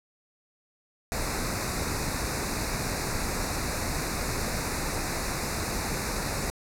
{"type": "band-stop noise", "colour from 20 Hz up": "pink", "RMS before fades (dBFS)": -30, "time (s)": [1.12, 6.5], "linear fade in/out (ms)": 0, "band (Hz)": [2600, 3800], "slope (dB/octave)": 96, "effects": ["low-pass 12000 Hz 12 dB/octave"]}